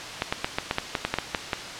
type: clicks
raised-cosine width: 0.3 ms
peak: -7 dBFS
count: 12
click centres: 0.221 / 0.325 / 0.445 / 0.585 / 0.711 / 0.784 / 0.952 / 1.05 / 1.14 / 1.186 / 1.348 / 1.532 s
effects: white hiss -35 dBFS RMS until 1.79 s + low-pass 5000 Hz 12 dB/octave